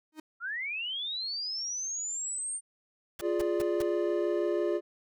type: tone with exponential growth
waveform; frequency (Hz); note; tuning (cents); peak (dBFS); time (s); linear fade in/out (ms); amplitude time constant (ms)
45% pulse; 311.1; D#4; 0; -37; 0.12-0.2; 5; 16
type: linear sweep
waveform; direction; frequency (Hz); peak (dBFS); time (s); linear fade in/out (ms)
sine; up; 1331 to 8870; -32; 0.4-2.61; 50
type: noise bursts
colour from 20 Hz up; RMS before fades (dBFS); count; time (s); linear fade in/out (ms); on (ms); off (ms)
pink; -39; 4; 3.19-3.822; 5; 23; 180
type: chord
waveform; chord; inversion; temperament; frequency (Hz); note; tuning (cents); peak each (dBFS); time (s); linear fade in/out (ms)
triangle; D diminished; first; equal; 349.2 / 415.3 / 587.3; F4 / Ab4 / D5; 0 / 0 / 0; -27 / -30 / -31; 3.21-4.81; 50
effects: none

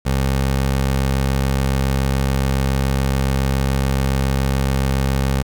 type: tone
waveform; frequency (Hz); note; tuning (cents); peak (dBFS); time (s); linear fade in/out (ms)
20% pulse; 67.1; C2; +44; -11; 0.05-5.43; 20
effects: 7-bit

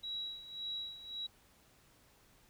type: tone with tremolo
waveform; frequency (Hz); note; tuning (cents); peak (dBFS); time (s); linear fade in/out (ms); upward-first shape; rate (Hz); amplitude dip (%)
sine; 3882; B7; -31; -37; 0.03-1.27; 10; sine; 1.8; 75
effects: pink hiss -66 dBFS RMS until 2.49 s

